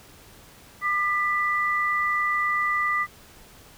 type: tone pair together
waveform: sine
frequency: 1203 / 1975.5 Hz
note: D6 / B6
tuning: +41 / 0 cents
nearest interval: major sixth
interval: 859 cents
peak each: -24 dBFS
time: 0.81-3.07 s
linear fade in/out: 50 ms
effects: pink hiss -50 dBFS RMS until 3.77 s